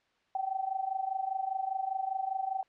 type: tone with amplitude modulation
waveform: sine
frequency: 768 Hz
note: G5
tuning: 36 cents flat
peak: -27 dBFS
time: 0.35-2.63 s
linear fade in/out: 2 ms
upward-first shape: sine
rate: 25 Hz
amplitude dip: 80%
effects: white hiss -71 dBFS RMS until 2.68 s + low-pass 3000 Hz 12 dB/octave